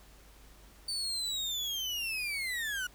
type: linear sweep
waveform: 35% pulse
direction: down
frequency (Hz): 4585 to 1434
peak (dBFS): -31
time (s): 0.88-2.87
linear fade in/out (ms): 5
effects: added 50 Hz sine -56 dBFS peak until 2.94 s + pink hiss -59 dBFS RMS until 2.94 s